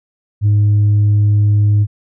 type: tone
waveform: sine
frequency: 103.83 Hz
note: G#2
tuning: in tune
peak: -6 dBFS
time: 0.41-1.87 s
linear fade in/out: 50 ms
effects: tanh soft clip ceiling -7 dBFS